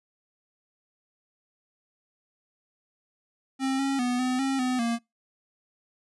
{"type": "tone with pitch steps", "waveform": "square", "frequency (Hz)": [266.4, 273, 246.6, 253.9, 269.7, 253.3, 233], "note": ["C4", "C#4", "B3", "B3", "C#4", "B3", "A#3"], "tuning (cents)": [31, -26, -2, 48, -47, 44, -1], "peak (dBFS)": -25, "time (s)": [3.59, 4.99], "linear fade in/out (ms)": 50, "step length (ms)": 200, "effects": ["noise-tail reverb RT60 0.2 s tail -25 dB re dry", "resampled to 24000 Hz"]}